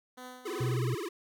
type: tone with tremolo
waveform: 10% pulse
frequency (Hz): 252.1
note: B3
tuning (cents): +36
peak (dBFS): -34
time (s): 0.17-0.78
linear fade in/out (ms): 10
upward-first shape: triangle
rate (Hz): 2.9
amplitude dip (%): 65
type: tone with vibrato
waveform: square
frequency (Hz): 377.7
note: F#4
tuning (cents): +36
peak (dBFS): -35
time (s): 0.45-1.09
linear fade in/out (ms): 10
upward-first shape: sine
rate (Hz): 19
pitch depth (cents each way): 250
type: tone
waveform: sine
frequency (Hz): 125.3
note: B2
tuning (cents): +25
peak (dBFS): -28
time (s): 0.6-0.95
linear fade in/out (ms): 10
effects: none